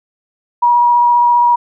sine tone with vibrato, 960 Hz, B5, 49 cents flat, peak -7 dBFS, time 0.62-1.56 s, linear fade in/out 10 ms, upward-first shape sine, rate 15 Hz, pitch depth 10 cents each way, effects none

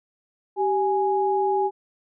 sine tone pair together, 388.2 / 830.6 Hz, G4 / G#5, -17 / 0 cents, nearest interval octave + minor second, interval 1317 cents, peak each -22 dBFS, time 0.56-1.71 s, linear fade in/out 50 ms, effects none

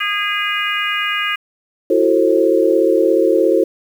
harmonic tone, 410.1 Hz, G#4, 22 cents flat, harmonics 3 / 4 / 5 / 6 / 7, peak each -23 / -23 / -23 / -23 / -23 dBFS, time 0-1.36 s, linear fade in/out 10 ms
sine chord, F# half-diminished seventh, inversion third, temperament just, 333 / 370 / 444 / 532.8 Hz, E4 / F#4 / A4 / C5, +18 / 0 / +16 / +31 cents, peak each -16 dBFS, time 1.9-3.64 s, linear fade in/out 5 ms
effects 7-bit

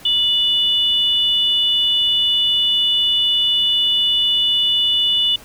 sine tone pair together, 2940 / 3496 Hz, F#7 / A7, -12 / -12 cents, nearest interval minor third, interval 300 cents, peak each -16 / -17 dBFS, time 0.05-5.36 s, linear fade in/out 5 ms, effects pink hiss -42 dBFS RMS until 5.44 s

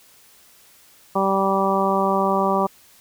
harmonic tone, 194.2 Hz, G3, 16 cents flat, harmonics 1 / 2 / 3 / 4 / 5 / 6, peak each -24 / -24 / -24 / -24 / -24 / -24 dBFS, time 1.15-2.67 s, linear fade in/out 10 ms, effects white hiss -52 dBFS RMS until 3 s

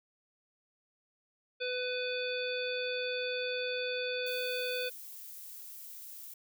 harmonic tone, 499.4 Hz, B4, 19 cents sharp, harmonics 1 / 3 / 5 / 7 / 9, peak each -35 / -41 / -39 / -41 / -44 dBFS, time 1.6-4.9 s, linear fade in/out 20 ms
violet noise, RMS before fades -47 dBFS, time 4.26-6.34 s, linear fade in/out 5 ms
effects none

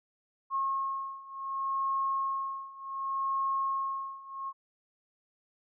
sine beating tone pair, 1083 / 1083.67 Hz, C#6 / C#6, -41 / -40 cents, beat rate 0.67 Hz, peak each -34 / -32 dBFS, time 0.5-4.53 s, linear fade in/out 50 ms, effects none

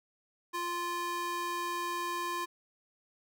square tone with high-pass filter, 348 Hz, F4, 6 cents flat, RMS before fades -35 dBFS, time 0.53-2.46 s, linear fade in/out 20 ms, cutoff 730 Hz, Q 8.6, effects none

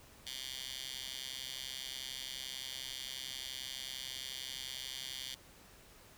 10% pulse tone with high-pass filter, 131.3 Hz, C3, 6 cents sharp, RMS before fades -44 dBFS, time 0.26-5.35 s, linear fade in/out 10 ms, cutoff 3400 Hz, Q 2.3, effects pink hiss -59 dBFS RMS until 6.17 s

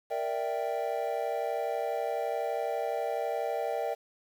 triangle chord, E half-diminished seventh, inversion second, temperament equal, 466.2 / 587.3 / 659.3 / 784 Hz, Bb4 / D5 / E5 / G5, 0 / 0 / 0 / 0 cents, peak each -33 dBFS, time 0.1-3.95 s, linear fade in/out 20 ms, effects 9-bit

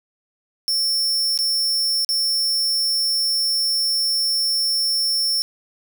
40% pulse tone with dropouts, 5400 Hz, E8, 41 cents sharp, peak -17 dBFS, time 0.68-5.42 s, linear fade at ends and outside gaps 0 ms, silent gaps 1.376-1.389 / 2.047-2.09 s, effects 8-bit

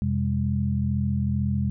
sine tone cluster, 86.7 / 128.9 / 202.5 Hz, F2 / C3 / G#3, -12 / -26 / -43 cents, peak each -26 dBFS, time 0.02-1.7 s, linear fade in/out 0 ms, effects none

